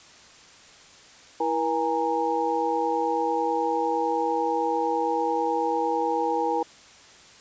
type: tone cluster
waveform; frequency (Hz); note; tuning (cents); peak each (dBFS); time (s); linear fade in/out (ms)
sine; 328.4 / 479 / 821 / 930; E4 / A#4 / G#5 / A#5; -6 / +47 / -20 / -4; -30 / -27 / -26 / -29; 1.4-6.63; 5
effects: white hiss -50 dBFS RMS until 7.4 s + resampled to 16000 Hz